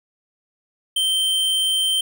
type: tone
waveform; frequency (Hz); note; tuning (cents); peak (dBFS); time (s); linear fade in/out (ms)
square; 3121; G7; -8; -18; 0.96-2.01; 5
effects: none